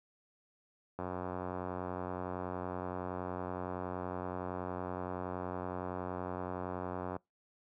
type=click train; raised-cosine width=1 ms; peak=-24 dBFS; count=561; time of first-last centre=0.99-7.164 s; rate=90.7 Hz; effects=noise-tail reverb RT60 0.2 s tail -26 dB re dry + high-pass 80 Hz 12 dB/octave